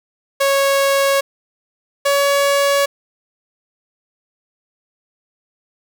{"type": "tone pair in turn", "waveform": "sawtooth", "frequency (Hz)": [552, 562.6], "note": ["C#5", "C#5"], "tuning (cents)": [-7, 26], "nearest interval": "unison", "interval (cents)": 33, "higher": "second", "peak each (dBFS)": -9, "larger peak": "neither", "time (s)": [[0.4, 1.21], [2.05, 2.86]], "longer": "neither", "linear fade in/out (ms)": 10, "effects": []}